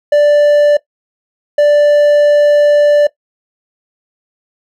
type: tone bursts at uneven times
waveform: triangle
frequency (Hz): 587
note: D5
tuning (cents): -1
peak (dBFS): -3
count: 2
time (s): 0.12-0.77 / 1.58-3.07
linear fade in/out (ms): 5
effects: noise-tail reverb RT60 0.1 s tail -18 dB re dry